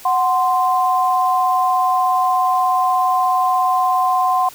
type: tone pair together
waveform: sine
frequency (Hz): 740 / 1043.3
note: F#5 / C6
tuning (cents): 0 / -5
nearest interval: tritone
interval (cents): 595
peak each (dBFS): -16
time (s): 0.05-4.49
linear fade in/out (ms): 5
effects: white hiss -40 dBFS RMS until 4.54 s